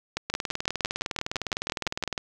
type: two click trains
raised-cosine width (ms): 0.2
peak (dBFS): -10 / -11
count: 12 / 38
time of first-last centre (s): 0.17-2.038 / 0.3-2.178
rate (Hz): 5.89 / 19.7
effects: none

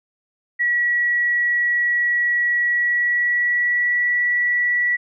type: tone with pitch glide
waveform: sine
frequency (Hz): 1928 to 1947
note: B6 to B6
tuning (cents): -42 to -25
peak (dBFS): -16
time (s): 0.59-4.97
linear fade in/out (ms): 20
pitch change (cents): +17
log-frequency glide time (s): 2.67-4.08
effects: none

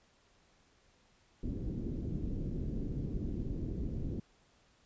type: low-pass noise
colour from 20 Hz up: pink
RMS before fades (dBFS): -37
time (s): 1.43-4.2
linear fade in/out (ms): 5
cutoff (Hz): 350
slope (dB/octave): 24
effects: pink hiss -68 dBFS RMS until 4.85 s + resampled to 16000 Hz

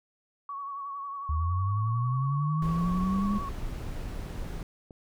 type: tone with vibrato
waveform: sine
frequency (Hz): 1118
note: C#6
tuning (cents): +14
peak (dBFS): -34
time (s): 0.49-3.49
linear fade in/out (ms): 2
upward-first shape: triangle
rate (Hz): 11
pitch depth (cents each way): 43
type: linear sweep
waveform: sine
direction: up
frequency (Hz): 73.42 to 207.7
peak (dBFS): -25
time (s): 1.29-3.38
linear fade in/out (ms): 5
type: noise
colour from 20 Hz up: brown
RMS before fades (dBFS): -35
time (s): 2.62-4.63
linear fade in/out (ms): 2
type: click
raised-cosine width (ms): 2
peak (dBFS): -33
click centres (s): 4.908
effects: none

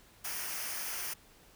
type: noise with comb filter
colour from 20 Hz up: white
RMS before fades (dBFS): -38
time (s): 0.24-1.14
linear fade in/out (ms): 10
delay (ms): 0.26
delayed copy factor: -0.6
effects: pink hiss -60 dBFS RMS until 1.55 s

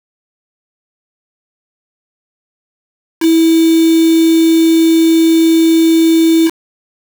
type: tone with quantisation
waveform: sine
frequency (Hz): 326.8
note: E4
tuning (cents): -15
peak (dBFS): -6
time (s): 3.2-6.51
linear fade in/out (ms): 50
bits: 3
effects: none

